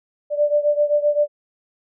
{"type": "beating tone pair", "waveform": "sine", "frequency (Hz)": [587.3, 595], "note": ["D5", "D5"], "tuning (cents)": [0, 22], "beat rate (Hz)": 7.7, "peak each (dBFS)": [-17, -20], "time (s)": [0.3, 1.28], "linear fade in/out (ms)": 50, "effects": []}